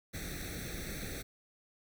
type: noise with comb filter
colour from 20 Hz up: pink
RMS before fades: -41 dBFS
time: 0.13-1.23 s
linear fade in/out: 20 ms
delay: 0.5 ms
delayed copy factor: +0.95
effects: none